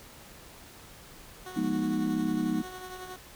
15% pulse tone with tremolo, 368.6 Hz, F#4, 7 cents flat, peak -32 dBFS, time 1.46-3.16 s, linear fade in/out 2 ms, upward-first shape triangle, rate 11 Hz, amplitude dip 50%
sine chord, F half-diminished seventh, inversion none, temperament equal with one note detuned, 174.61 / 207.7 / 242 / 311.1 Hz, F3 / Ab3 / Cb4 / Eb4, 0 / 0 / -35 / 0 cents, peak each -35 / -32 / -31 / -30 dBFS, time 1.56-2.62 s, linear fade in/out 10 ms
effects pink hiss -50 dBFS RMS until 3.35 s

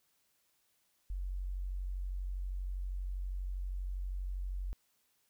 sine tone, 46.25 Hz, F#1, in tune, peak -35 dBFS, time 1.1-4.73 s, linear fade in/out 0 ms, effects white hiss -75 dBFS RMS until 5.29 s

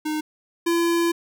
square tone pair in turn, 307.1 / 339.2 Hz, D#4 / E4, -23 / +50 cents, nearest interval major second, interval 173 cents, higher second, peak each -24 / -19 dBFS, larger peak second, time 0.05-0.21 / 0.66-1.12 s, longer second, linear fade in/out 10 ms, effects none

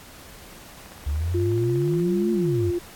click train, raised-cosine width 0.5 ms, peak -30 dBFS, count 20, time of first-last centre 0.86-1.998 s, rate 16.7 Hz
sine exponential two-way sweep, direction up then down, 69.3 to 225.6 to 86.5 Hz, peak -22 dBFS, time 1.06-2.71 s, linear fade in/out 10 ms, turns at 2.32 s
sine tone, 349.2 Hz, F4, in tune, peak -22 dBFS, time 1.34-2.79 s, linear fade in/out 10 ms
effects pink hiss -45 dBFS RMS until 2.95 s + AAC 64 kbps

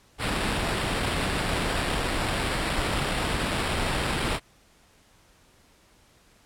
pink noise with sample-and-hold, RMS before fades -27 dBFS, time 0.18-4.4 s, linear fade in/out 50 ms, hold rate 6300 Hz, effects pink hiss -59 dBFS RMS until 6.45 s + low-pass 11000 Hz 12 dB/octave

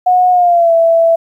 sine tone with pitch glide, 728 to 663.7 Hz, F#5 to E5, -28 to +12 cents, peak -6 dBFS, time 0.06-1.16 s, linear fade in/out 10 ms, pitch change -160 cents, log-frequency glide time 0.31-0.73 s, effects 8-bit

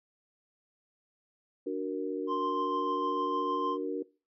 sine chord, D augmented, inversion none, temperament equal, 293.7 / 370 / 466.2 Hz, D4 / F#4 / A#4, 0 / 0 / 0 cents, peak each -35 dBFS, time 1.66-4.03 s, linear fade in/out 10 ms
triangle tone with tremolo, 1046.5 Hz, C6, in tune, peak -28 dBFS, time 2.27-3.78 s, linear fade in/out 50 ms, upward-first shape sine, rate 6.6 Hz, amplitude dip 25%
effects noise-tail reverb RT60 0.3 s tail -20 dB re dry + resampled to 11025 Hz

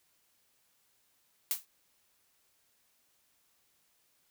blue noise with exponential decay, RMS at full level -27 dBFS, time 1.51-1.65 s, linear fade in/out 0 ms, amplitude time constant 30 ms, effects white hiss -72 dBFS RMS until 4.3 s

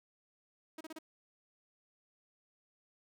sawtooth tone bursts, 317.4 Hz, D#4, 35 cents sharp, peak -40 dBFS, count 4, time 0.78-0.988 s, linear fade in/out 5 ms, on 28 ms, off 32 ms, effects none

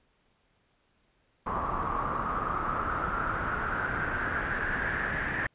pink noise with low-pass filter sweep, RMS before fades -31 dBFS, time 1.46-5.47 s, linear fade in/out 5 ms, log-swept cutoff 1100 to 1800 Hz, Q 8, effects pink hiss -70 dBFS RMS until 5.54 s + resampled to 8000 Hz

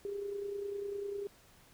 sine tone with amplitude modulation, 402.9 Hz, G4, 48 cents sharp, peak -34 dBFS, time 0.05-1.27 s, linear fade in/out 0 ms, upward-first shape sine, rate 30 Hz, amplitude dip 50%, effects pink hiss -62 dBFS RMS until 1.73 s

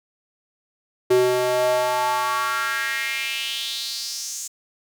square tone with high-pass filter sweep, 125.1 Hz, B2, 23 cents sharp, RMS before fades -23 dBFS, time 1.1-4.48 s, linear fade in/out 10 ms, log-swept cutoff 370 to 7100 Hz, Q 4, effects none

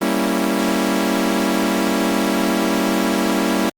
sawtooth chord, G diminished seventh, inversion none, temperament equal, 196 / 233.1 / 277.2 / 329.6 Hz, G3 / Bb3 / Db4 / Fb4, 0 / 0 / 0 / 0 cents, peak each -18 dBFS, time 0.01-3.7 s, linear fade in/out 10 ms, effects Opus 24 kbps

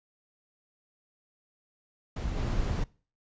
brown noise with level steps, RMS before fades -32 / -29 dBFS, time 2.16-2.84 s, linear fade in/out 5 ms, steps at 2.37 s, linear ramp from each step 5 ms, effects noise-tail reverb RT60 0.4 s tail -23 dB re dry + resampled to 16000 Hz

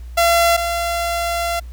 sawtooth tone pair in turn, 681 / 684.3 Hz, F5 / F5, -44 / -35 cents, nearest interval unison, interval 9 cents, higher second, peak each -8 / -15 dBFS, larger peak first, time 0.17-0.57 / 0.57-1.6 s, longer second, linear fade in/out 10 ms, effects added 60 Hz sine -30 dBFS peak until 1.72 s + pink hiss -53 dBFS RMS until 1.72 s

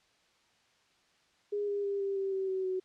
sine tone with pitch steps, 410.9 / 405.2 / 399.7 / 394.2 / 388.7 / 383.4 / 378.1 / 372.9 Hz, G#4 / G#4 / G4 / G4 / G4 / G4 / F#4 / F#4, -18 / -43 / +34 / +10 / -15 / -38 / +38 / +14 cents, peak -30 dBFS, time 1.52-2.8 s, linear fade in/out 10 ms, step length 160 ms, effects white hiss -68 dBFS RMS until 2.84 s + low-pass 5000 Hz 12 dB/octave

